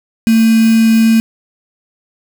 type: tone with quantisation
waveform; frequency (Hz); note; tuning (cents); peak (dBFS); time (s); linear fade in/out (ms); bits
sine; 224.7; A3; +37; -6; 0.27-1.2; 0; 3
effects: none